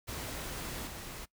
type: noise with level steps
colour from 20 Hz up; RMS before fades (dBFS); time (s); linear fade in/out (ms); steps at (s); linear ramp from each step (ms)
pink; -40 / -44; 0.07-1.26; 20; 0.87; 2
effects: noise-tail reverb RT60 0.1 s tail -20 dB re dry